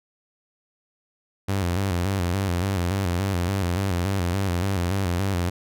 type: tone with vibrato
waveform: sawtooth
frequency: 92.6 Hz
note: F#2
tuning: 2 cents sharp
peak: -18 dBFS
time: 1.48-5.5 s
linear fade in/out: 10 ms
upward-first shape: square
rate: 3.5 Hz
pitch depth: 97 cents each way
effects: none